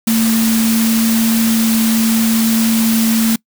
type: tone in noise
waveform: sine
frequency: 225.1 Hz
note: A3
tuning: 40 cents sharp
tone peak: -11 dBFS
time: 0.07-3.36 s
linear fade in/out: 5 ms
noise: white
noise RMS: -20 dBFS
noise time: 0.07-3.36 s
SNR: +6 dB
effects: noise-tail reverb RT60 0.1 s tail -25 dB re dry